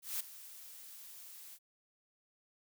blue noise with ADSR envelope, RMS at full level -36 dBFS, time 0.02-1.59 s, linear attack 180 ms, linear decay 9 ms, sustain -16 dB, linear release 52 ms, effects none

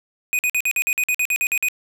square tone bursts, 2489 Hz, D#7, in tune, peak -18 dBFS, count 13, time 0.33-1.685 s, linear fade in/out 0 ms, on 59 ms, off 49 ms, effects none

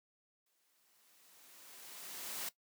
white noise with exponential growth, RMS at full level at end -40 dBFS, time 0.46-2.49 s, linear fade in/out 5 ms, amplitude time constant 440 ms, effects noise-tail reverb RT60 0.1 s tail -17 dB re dry + high-pass 200 Hz 12 dB/octave

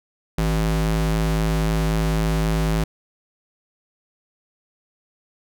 square ring-modulated tone, 107.5 Hz, A2, 40 cents flat, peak -16 dBFS, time 0.38-2.84 s, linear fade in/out 5 ms, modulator 54.7 Hz, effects none

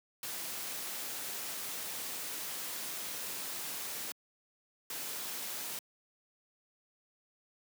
white noise bursts at uneven times, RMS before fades -40 dBFS, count 2, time 0.23-4.12 / 4.9-5.79 s, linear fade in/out 2 ms, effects high-pass 150 Hz 12 dB/octave

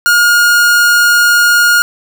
45% pulse tone, 1427 Hz, F6, 37 cents sharp, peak -6 dBFS, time 0.06-1.82 s, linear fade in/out 0 ms, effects none

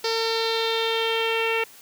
sawtooth tone with low-pass filter sweep, 452.7 Hz, A4, 49 cents sharp, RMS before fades -24 dBFS, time 0.04-1.64 s, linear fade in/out 5 ms, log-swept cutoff 4800 to 2600 Hz, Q 4.8, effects white hiss -48 dBFS RMS until 1.81 s + high-pass 100 Hz 12 dB/octave

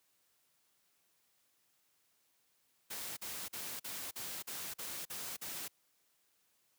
white noise bursts, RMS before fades -43 dBFS, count 9, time 2.9-5.682 s, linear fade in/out 10 ms, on 270 ms, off 44 ms, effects white hiss -75 dBFS RMS until 6.78 s + high-pass 80 Hz 12 dB/octave

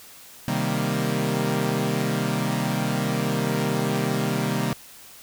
sawtooth chord, C minor seventh, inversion none, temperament equal, 130.81 / 155.56 / 196 / 233.1 Hz, C3 / Eb3 / G3 / Bb3, 0 / 0 / 0 / 0 cents, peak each -24 dBFS, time 0.48-4.73 s, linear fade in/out 0 ms, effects white hiss -46 dBFS RMS until 5.22 s

